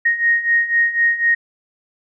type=beating tone pair; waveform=sine; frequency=1864 / 1868 Hz; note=A#6 / A#6; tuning=-1 / +3 cents; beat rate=4 Hz; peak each=-19 / -15 dBFS; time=0.05-1.35 s; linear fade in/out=10 ms; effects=none